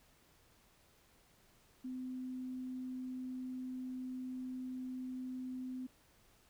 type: tone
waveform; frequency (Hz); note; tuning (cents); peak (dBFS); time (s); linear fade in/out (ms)
sine; 255.6; C4; -40; -40; 1.84-5.87; 10
effects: pink hiss -68 dBFS RMS until 6.49 s